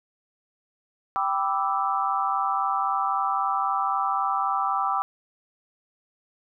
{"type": "chord", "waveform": "sine", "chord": "E minor seventh", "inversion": "first", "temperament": "equal", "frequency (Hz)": [784, 987.8, 1174.7, 1318.5], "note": ["G5", "B5", "D6", "E6"], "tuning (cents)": [0, 0, 0, 0], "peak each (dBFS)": [-27, -30, -26, -29], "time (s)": [1.16, 5.02], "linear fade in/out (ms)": 0, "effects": []}